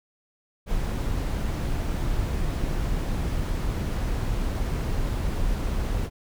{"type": "noise", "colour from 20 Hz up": "brown", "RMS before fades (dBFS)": -26, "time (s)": [0.66, 6.1], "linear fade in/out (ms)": 50, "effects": []}